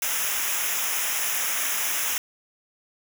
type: noise with comb filter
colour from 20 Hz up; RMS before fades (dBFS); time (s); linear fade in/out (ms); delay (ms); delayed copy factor
white; -26; 0.02-2.18; 2; 0.23; -0.85
effects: none